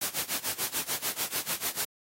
white noise with tremolo, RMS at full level -29 dBFS, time 0.01-1.85 s, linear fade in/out 5 ms, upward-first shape sine, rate 6.8 Hz, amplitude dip 90%, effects high-pass 100 Hz 12 dB/octave + AAC 48 kbps

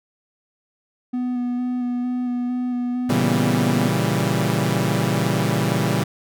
triangle tone with vibrato, 246.9 Hz, B3, in tune, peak -19 dBFS, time 1.13-3.89 s, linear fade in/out 10 ms, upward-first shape square, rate 2.2 Hz, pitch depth 13 cents each way
sawtooth chord, A# diminished seventh, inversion none, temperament equal, 116.54 / 138.59 / 164.81 / 196 Hz, A#2 / C#3 / E3 / G3, 0 / 0 / 0 / 0 cents, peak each -20 dBFS, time 3.09-6.04 s, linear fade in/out 10 ms
effects none

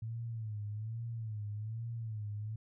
sine tone with vibrato, 110 Hz, A2, in tune, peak -37 dBFS, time 0.02-2.56 s, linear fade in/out 5 ms, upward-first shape sine, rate 1.2 Hz, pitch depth 100 cents each way, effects none

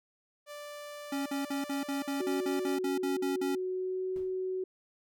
sawtooth tone, 587.3 Hz, D5, in tune, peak -38 dBFS, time 0.46-2.79 s, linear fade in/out 50 ms
square tone bursts, 277.2 Hz, C#4, in tune, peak -32 dBFS, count 13, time 1.12-3.552 s, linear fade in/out 5 ms, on 140 ms, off 51 ms
sine tone with pitch glide, 370 to 373.2 Hz, F#4 to F#4, 0 to +15 cents, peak -31 dBFS, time 2.2-4.64 s, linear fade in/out 5 ms, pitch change +15 cents, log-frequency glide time 3.7-4.05 s
brown noise with exponential decay, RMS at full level -45 dBFS, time 4.16-4.39 s, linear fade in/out 1 ms, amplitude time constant 50 ms
effects none

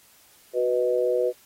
sine chord, B major, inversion second, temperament equal, 370 / 493.9 / 622.3 Hz, F#4 / B4 / D#5, 0 / 0 / 0 cents, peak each -26 / -22 / -28 dBFS, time 0.53-1.33 s, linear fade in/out 50 ms, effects white hiss -56 dBFS RMS until 1.45 s + AAC 48 kbps

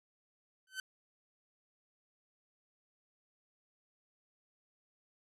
sawtooth tone with exponential growth, 1529 Hz, G6, 44 cents flat, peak -31 dBFS, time 0.67-0.8 s, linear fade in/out 2 ms, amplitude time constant 27 ms, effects low-pass 12000 Hz 12 dB/octave

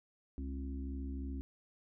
harmonic tone with a mistuned harmonic, 68.4 Hz, C#2, 23 cents flat, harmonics 1 / 3 / 4 / 5, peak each -39 / -50 / -44 / -54 dBFS, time 0.38-1.41 s, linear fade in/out 0 ms, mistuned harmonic 4, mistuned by -34 cents, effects none

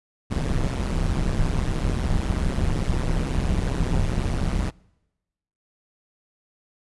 brown noise with amplitude modulation, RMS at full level -19 dBFS, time 0.3-4.71 s, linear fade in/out 20 ms, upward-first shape sine, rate 131 Hz, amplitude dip 90%, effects noise-tail reverb RT60 1.0 s tail -26 dB re dry + resampled to 24000 Hz

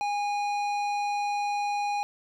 sine tone with tanh clipping, 820 Hz, G#5, 22 cents flat, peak -28 dBFS, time 0.01-2.03 s, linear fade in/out 0 ms, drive 14 dB, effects none

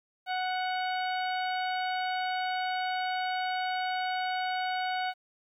harmonic tone with a mistuned harmonic, 740 Hz, F#5, in tune, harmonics 1 / 2 / 3 / 4 / 5 / 6, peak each -30 / -36 / -40 / -42 / -44 / -46 dBFS, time 0.26-5.14 s, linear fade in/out 50 ms, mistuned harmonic 5, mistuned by +26 cents, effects 11-bit

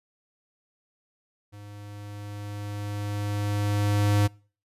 square tone with level ramp, 102.9 Hz, G#2, 16 cents flat, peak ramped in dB -43 to -19 dBFS, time 1.52-4.28 s, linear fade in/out 20 ms, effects noise-tail reverb RT60 0.4 s tail -25 dB re dry + resampled to 32000 Hz

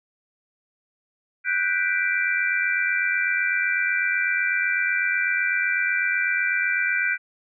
sine chord, G major seventh, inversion third, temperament equal, 1480 / 1568 / 1975.5 / 2349 Hz, F#6 / G6 / B6 / D7, 0 / 0 / 0 / 0 cents, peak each -25 / -26 / -28 / -25 dBFS, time 1.44-7.18 s, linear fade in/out 50 ms, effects none

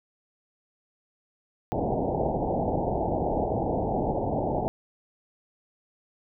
white low-pass noise, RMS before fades -27 dBFS, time 1.72-4.68 s, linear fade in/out 0 ms, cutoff 860 Hz, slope 96 dB/octave, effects none

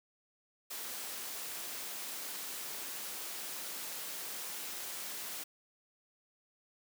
white high-pass noise, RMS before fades -42 dBFS, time 0.7-5.44 s, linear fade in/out 10 ms, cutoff 210 Hz, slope 12 dB/octave, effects none

